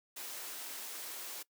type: high-pass noise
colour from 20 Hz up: white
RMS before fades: -44 dBFS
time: 0.16-1.43 s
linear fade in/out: 10 ms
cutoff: 270 Hz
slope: 24 dB/octave
effects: noise-tail reverb RT60 0.1 s tail -21 dB re dry